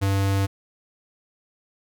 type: tone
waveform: square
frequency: 98 Hz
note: G2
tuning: in tune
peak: -20 dBFS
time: 0.01-0.47 s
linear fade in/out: 20 ms
effects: none